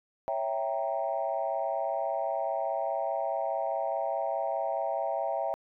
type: chord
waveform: sine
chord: C# diminished seventh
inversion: none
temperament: equal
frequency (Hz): 554.4 / 659.3 / 784 / 932.3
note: C#5 / E5 / G5 / Bb5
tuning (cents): 0 / 0 / 0 / 0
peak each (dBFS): -34 / -31 / -33 / -37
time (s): 0.28-5.54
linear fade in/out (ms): 0
effects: tanh soft clip ceiling -18 dBFS